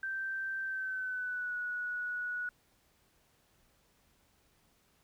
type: tone with pitch glide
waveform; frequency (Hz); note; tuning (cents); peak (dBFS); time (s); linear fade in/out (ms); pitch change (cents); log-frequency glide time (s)
sine; 1562 to 1465.8; G6 to F#6; -7 to -17; -34; 0.03-2.49; 2; -110; 0.63-1.55
effects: pink hiss -70 dBFS RMS until 5.03 s